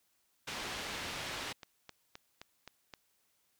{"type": "low-pass noise", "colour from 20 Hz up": "white", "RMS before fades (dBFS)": -41, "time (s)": [0.47, 1.53], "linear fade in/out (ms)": 10, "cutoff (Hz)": 3800, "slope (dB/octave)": 12}
{"type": "click train", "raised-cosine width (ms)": 0.2, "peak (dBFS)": -29, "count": 8, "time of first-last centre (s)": [1.11, 2.938], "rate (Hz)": 3.83}
{"effects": ["white hiss -75 dBFS RMS until 3.59 s"]}